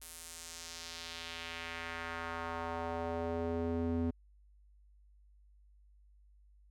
square tone with band-pass filter sweep, 83.5 Hz, E2, 23 cents sharp, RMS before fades -39 dBFS, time 0.01-4.11 s, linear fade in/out 10 ms, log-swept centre 11000 to 250 Hz, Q 1.4, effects added 50 Hz sine -60 dBFS peak until 6.7 s

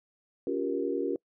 sine chord, G half-diminished seventh, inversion second, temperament just, 282.2 / 352.8 / 392 / 470.4 Hz, Db4 / F4 / G4 / Bb4, +31 / +18 / 0 / +16 cents, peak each -33 dBFS, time 0.47-1.16 s, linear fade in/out 2 ms, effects noise-tail reverb RT60 0.1 s tail -26 dB re dry

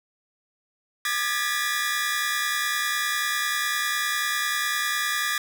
sawtooth tone cluster, 1203 / 1665 / 1735 / 1956 Hz, D6 / G#6 / A6 / B6, +41 / +4 / -25 / -17 cents, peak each -26 dBFS, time 1.05-5.38 s, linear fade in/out 2 ms, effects none

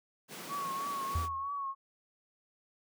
pink high-pass noise, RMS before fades -45 dBFS, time 0.28-1.29 s, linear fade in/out 50 ms, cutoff 150 Hz, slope 48 dB/octave
sine tone with vibrato, 1111 Hz, C#6, 4 cents sharp, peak -34 dBFS, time 0.48-1.75 s, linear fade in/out 50 ms, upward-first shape triangle, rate 3.1 Hz, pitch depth 55 cents each way
sine tone with exponential decay, 82.2 Hz, E2, 4 cents flat, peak -27 dBFS, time 1.15-1.49 s, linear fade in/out 5 ms, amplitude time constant 72 ms
effects none

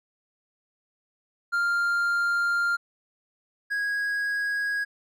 triangle tone pair in turn, 1396.9 / 1651.6 Hz, F6 / G#6, 0 / -10 cents, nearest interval minor third, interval 290 cents, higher second, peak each -20 / -23 dBFS, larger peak first, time 1.52-2.77 / 3.7-4.85 s, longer first, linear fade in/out 20 ms, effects none

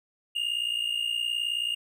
triangle tone pair together, 2802 / 2861 Hz, F7 / F7, +5 / +41 cents, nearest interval unison, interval 36 cents, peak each -28 / -28 dBFS, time 0.35-1.75 s, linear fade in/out 10 ms, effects none

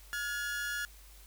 40% pulse tone pair together, 1427.1 / 1693 Hz, F6 / G#6, +37 / +33 cents, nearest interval minor third, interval 296 cents, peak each -36 / -36 dBFS, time 0.13-0.85 s, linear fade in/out 0 ms, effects added 50 Hz sine -53 dBFS peak until 1.26 s + white hiss -58 dBFS RMS until 1.26 s

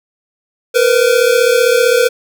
square tone pair together, 467.5 / 503 Hz, A#4 / B4, +5 / +32 cents, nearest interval minor second, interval 127 cents, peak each -12 dBFS, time 0.74-2.09 s, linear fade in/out 20 ms, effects none

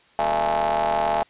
35% pulse ring-modulated tone, 77.78 Hz, D#2, in tune, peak -15 dBFS, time 0.19-1.23 s, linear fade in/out 0 ms, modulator 755 Hz, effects white hiss -56 dBFS RMS until 1.29 s + resampled to 8000 Hz

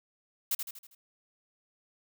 blue noise with echo, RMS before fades -29 dBFS, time 0.51-0.55 s, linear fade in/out 5 ms, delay 80 ms, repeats 5, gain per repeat -6 dB, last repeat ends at 0.95 s, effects none

